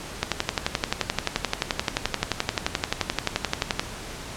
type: click train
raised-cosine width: 0.2 ms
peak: -4 dBFS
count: 42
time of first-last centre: 0.23-3.795 s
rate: 11.5 Hz
effects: pink hiss -37 dBFS RMS until 4.36 s + low-pass 9000 Hz 12 dB/octave